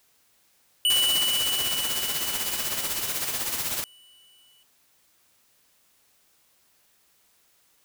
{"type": "tone with exponential decay", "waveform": "square", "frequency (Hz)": 2962, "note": "F#7", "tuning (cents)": 1, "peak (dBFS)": -19, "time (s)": [0.85, 4.63], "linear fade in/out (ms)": 1, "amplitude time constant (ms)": 820}
{"type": "noise with tremolo", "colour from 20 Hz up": "white", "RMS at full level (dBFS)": -27, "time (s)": [0.9, 3.84], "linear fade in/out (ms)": 0, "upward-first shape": "sine", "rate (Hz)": 16, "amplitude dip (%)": 50}
{"effects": ["white hiss -64 dBFS RMS until 7.84 s"]}